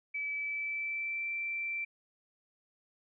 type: tone with pitch glide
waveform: sine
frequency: 2300 to 2343 Hz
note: D7 to D7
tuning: -37 to -5 cents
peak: -33 dBFS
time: 0.14-1.85 s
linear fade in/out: 10 ms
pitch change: +32 cents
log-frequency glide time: 0.34-1.29 s
effects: none